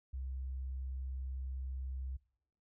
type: tone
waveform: sine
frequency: 65.41 Hz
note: C2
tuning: in tune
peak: -38 dBFS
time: 0.13-2.17 s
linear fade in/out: 10 ms
effects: noise-tail reverb RT60 0.7 s tail -23 dB re dry